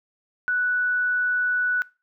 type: tone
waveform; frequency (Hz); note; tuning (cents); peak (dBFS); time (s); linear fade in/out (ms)
sine; 1480; F#6; 0; -20; 0.48-1.82; 0
effects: noise-tail reverb RT60 0.3 s tail -22 dB re dry